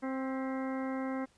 harmonic tone with a mistuned harmonic, 263.8 Hz, C4, 14 cents sharp, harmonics 1 / 2 / 3 / 4 / 5 / 6 / 7 / 8, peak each -34 / -40 / -44 / -46 / -48 / -50 / -51 / -52 dBFS, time 0.02-1.26 s, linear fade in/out 20 ms, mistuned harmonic 7, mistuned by +66 cents, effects pink hiss -67 dBFS RMS until 1.37 s + resampled to 22050 Hz

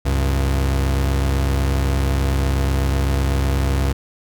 35% pulse tone pair together, 67.6 / 95.74 Hz, C#2 / G2, -43 / -40 cents, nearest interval tritone, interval 603 cents, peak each -15 / -24 dBFS, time 0.05-3.93 s, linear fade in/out 10 ms, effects none

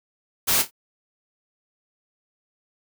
white noise with echo, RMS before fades -20 dBFS, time 0.47-0.63 s, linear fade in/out 20 ms, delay 27 ms, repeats 3, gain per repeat -11 dB, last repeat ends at 0.711 s, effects none

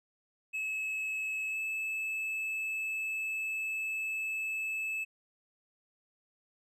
triangle tone with pitch glide, 2586 to 2610 Hz, E7 to E7, -34 to -18 cents, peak -31 dBFS, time 0.53-5.05 s, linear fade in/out 20 ms, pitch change +16 cents, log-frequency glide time 1.49-1.57 s, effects none

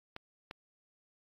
clicks, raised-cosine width 0.3 ms, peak -26 dBFS, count 2, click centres 0.164 / 0.511 s, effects AAC 32 kbps

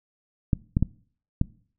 clicks, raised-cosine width 5 ms, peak -8 dBFS, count 4, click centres 0.532 / 0.769 / 0.826 / 1.414 s, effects noise-tail reverb RT60 0.5 s tail -22 dB re dry

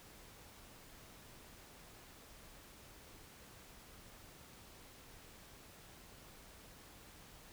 silence, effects pink hiss -58 dBFS RMS until 7.52 s

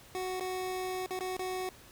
25% pulse tone with dropouts, 370.6 Hz, F#4, 3 cents sharp, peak -30 dBFS, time 0.15-1.69 s, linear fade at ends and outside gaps 0 ms, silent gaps 0.397-0.408 / 1.061-1.108 / 1.19-1.208 / 1.367-1.394 s, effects pink hiss -55 dBFS RMS until 1.91 s

